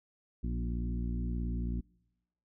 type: harmonic tone with a mistuned harmonic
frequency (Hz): 58.8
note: A#1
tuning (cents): +16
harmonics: 1 / 2 / 3 / 4 / 5 / 6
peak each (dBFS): -33 / -41 / -40 / -41 / -48 / -51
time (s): 0.43-1.81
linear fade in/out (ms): 10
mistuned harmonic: 4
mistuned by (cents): +23
effects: noise-tail reverb RT60 1.0 s tail -26 dB re dry